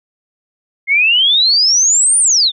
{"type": "exponential two-way sweep", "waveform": "sine", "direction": "up then down", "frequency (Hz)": [2107, 9460, 3458], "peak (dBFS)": -8, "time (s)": [0.87, 2.52], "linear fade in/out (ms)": 50, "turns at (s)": 2.19, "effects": []}